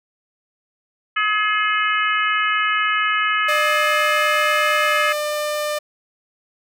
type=harmonic tone; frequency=424.2 Hz; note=G#4; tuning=37 cents sharp; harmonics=3 / 4 / 5 / 6 / 7; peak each=-20 / -22 / -24 / -26 / -27 dBFS; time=1.16-5.13 s; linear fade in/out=10 ms
type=tone with pitch glide; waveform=sawtooth; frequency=602 to 598.5 Hz; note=D5 to D5; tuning=+43 to +33 cents; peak=-17 dBFS; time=3.48-5.79 s; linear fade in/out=10 ms; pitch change=-10 cents; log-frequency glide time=4.85-4.94 s
effects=none